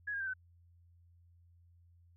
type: tone with pitch steps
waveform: sine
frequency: 1674 / 1619.8 / 1567.3 / 1516.6 Hz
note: G#6 / G#6 / G6 / F#6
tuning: +13 / -44 / -1 / +42 cents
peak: -35 dBFS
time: 0.07-0.338 s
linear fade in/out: 10 ms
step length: 67 ms
effects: added 86 Hz sine -61 dBFS peak until 2.16 s